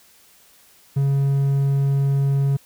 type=tone; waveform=triangle; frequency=138.59 Hz; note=C#3; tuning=in tune; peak=-14 dBFS; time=0.96-2.57 s; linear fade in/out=10 ms; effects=white hiss -53 dBFS RMS until 2.65 s